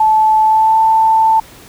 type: tone with pitch glide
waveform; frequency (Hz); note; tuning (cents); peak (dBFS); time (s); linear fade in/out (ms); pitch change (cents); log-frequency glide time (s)
sine; 870 to 886.7; A5 to A5; -20 to +13; -7; 0-1.4; 5; +33; 0.43-0.8
effects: pink hiss -39 dBFS RMS until 1.68 s